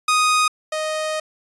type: tone pair in turn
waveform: sawtooth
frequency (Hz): 1244.5 / 622.2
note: D#6 / D#5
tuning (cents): 0 / 0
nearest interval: octave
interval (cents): 1200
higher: first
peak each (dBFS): -11 / -18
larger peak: first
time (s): 0.08-0.48 / 0.72-1.2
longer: second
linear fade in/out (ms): 5
effects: resampled to 24000 Hz